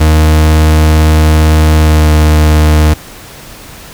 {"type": "tone with pitch glide", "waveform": "40% pulse", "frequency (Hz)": [77.78, 76.84], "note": ["D#2", "D#2"], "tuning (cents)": [0, -21], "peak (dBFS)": -3, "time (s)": [0, 2.94], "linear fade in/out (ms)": 10, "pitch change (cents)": -21, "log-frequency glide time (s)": [1.78, 2.09], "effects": ["pink hiss -31 dBFS RMS until 3.93 s"]}